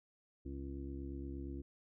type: harmonic tone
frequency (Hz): 68.6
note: C#2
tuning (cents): -17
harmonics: 1 / 2 / 3 / 4 / 5 / 7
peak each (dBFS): -44 / -52 / -56 / -47 / -49 / -63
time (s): 0.45-1.62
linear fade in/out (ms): 10
effects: none